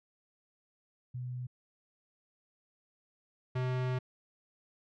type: tone pair in turn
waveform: sine / square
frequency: 124.9 / 127.38 Hz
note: B2 / C3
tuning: +20 / -46 cents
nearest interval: unison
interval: 34 cents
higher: second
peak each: -36 / -31 dBFS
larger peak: second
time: 1.14-1.47 / 3.55-3.99 s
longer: second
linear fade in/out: 10 ms
effects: low-pass 3000 Hz 12 dB/octave